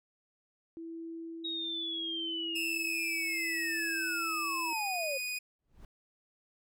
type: tone with tremolo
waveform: sine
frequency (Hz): 330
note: E4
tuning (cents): +2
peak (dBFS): -39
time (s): 0.77-4.73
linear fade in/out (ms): 0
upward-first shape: sine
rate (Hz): 0.74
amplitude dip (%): 35
type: linear sweep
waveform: sine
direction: down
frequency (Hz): 3800 to 523.3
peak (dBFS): -34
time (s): 1.44-5.18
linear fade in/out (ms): 10
type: tone with pitch glide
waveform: sawtooth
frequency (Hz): 2600 to 2478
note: E7 to D#7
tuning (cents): -24 to -8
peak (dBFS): -31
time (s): 2.55-5.39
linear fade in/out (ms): 10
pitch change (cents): -84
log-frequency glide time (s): 4.69-4.79
type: noise with exponential growth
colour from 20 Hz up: brown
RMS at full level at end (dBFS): -47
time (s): 5.59-5.85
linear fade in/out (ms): 2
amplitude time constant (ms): 55
effects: none